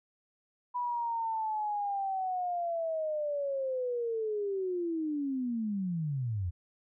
sine linear sweep, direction down, 986 to 82 Hz, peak -30 dBFS, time 0.74-6.51 s, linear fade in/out 20 ms, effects none

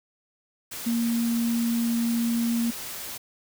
sine tone in noise, 233.1 Hz, A#3, in tune, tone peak -22 dBFS, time 0.86-2.71 s, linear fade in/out 10 ms, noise white, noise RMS -36 dBFS, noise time 0.71-3.18 s, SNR +11 dB, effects none

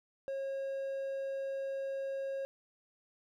triangle tone, 543 Hz, C#5, 36 cents flat, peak -33 dBFS, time 0.28-2.45 s, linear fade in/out 0 ms, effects none

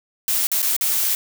blue noise with dropouts, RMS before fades -20 dBFS, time 0.28-1.15 s, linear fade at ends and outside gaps 1 ms, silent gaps 0.47-0.516 / 0.62-0.627 / 0.765-0.81 s, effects none

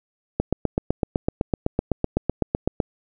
click train, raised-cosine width 2 ms, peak -6 dBFS, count 20, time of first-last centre 0.4-2.802 s, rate 7.91 Hz, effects none

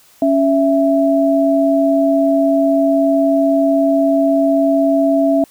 sine tone pair together, 278.4 / 662.2 Hz, C#4 / E5, +8 / +8 cents, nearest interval octave + minor third, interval 1500 cents, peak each -13 dBFS, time 0.22-5.44 s, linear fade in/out 2 ms, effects white hiss -49 dBFS RMS until 5.5 s

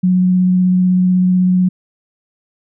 sine tone with vibrato, 182.8 Hz, F#3, 21 cents flat, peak -9 dBFS, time 0.03-1.69 s, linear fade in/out 10 ms, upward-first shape sine, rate 16 Hz, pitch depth 10 cents each way, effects none

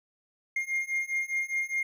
triangle beating tone pair, 2122 / 2126.9 Hz, C7 / C7, +24 / +28 cents, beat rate 4.9 Hz, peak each -30 / -29 dBFS, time 0.56-1.83 s, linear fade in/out 5 ms, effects none

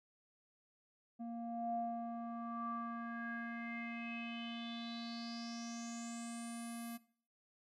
square tone with low-pass filter sweep, 233.1 Hz, A#3, in tune, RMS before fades -44 dBFS, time 1.19-6.98 s, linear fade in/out 20 ms, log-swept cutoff 520 to 12000 Hz, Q 7.4, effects noise-tail reverb RT60 0.5 s tail -19 dB re dry

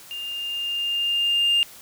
sine tone with level ramp, 2807 Hz, F7, 8 cents sharp, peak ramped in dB -30 to -14 dBFS, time 0.11-1.63 s, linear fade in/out 0 ms, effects tanh soft clip ceiling -14 dBFS + white hiss -45 dBFS RMS until 1.81 s

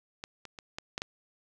clicks, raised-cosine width 0.2 ms, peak -21 / -27 / -26 / -19 / -16 / -16 dBFS, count 6, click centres 0.239 / 0.453 / 0.588 / 0.785 / 0.979 / 1.019 s, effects none

